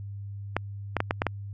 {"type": "clicks", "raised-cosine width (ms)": 0.5, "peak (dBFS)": -9, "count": 6, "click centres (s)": [0.566, 0.967, 1.004, 1.109, 1.219, 1.267], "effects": ["added 100 Hz sine -35 dBFS peak until 1.53 s"]}